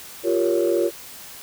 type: chord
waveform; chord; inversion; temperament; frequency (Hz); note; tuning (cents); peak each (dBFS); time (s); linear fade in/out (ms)
sine; G half-diminished seventh; third; equal with one note detuned; 349.2 / 392 / 466.2 / 558.9; F4 / G4 / Bb4 / Db5; 0 / 0 / 0 / +14; -20 / -24 / -23 / -23; 0.23-0.91; 50
effects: tanh soft clip ceiling -10 dBFS + white hiss -40 dBFS RMS until 1.42 s